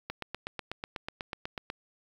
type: click train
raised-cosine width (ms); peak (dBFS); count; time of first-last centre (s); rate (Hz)
0.3; -19; 14; 0.1-1.701; 8.12
effects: 8-bit